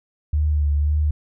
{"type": "tone with vibrato", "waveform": "sine", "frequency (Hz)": 74.2, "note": "D2", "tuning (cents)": 18, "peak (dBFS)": -16, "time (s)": [0.33, 1.11], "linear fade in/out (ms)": 5, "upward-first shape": "sine", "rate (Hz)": 1.9, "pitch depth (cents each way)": 37, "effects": []}